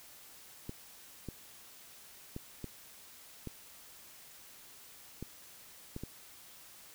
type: clicks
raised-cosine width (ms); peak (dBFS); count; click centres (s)
3; -27; 8; 0.694 / 1.287 / 2.364 / 2.643 / 3.473 / 5.226 / 5.964 / 6.036
effects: white hiss -55 dBFS RMS until 6.94 s